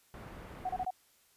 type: low-pass noise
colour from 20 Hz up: pink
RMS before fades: -48 dBFS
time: 0.14-0.85 s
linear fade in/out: 0 ms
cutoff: 1800 Hz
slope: 12 dB/octave
type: tone bursts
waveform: sine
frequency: 741 Hz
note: F#5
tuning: 2 cents sharp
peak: -31 dBFS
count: 4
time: 0.65-0.906 s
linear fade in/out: 5 ms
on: 43 ms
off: 28 ms
effects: white hiss -67 dBFS RMS until 1.36 s + resampled to 32000 Hz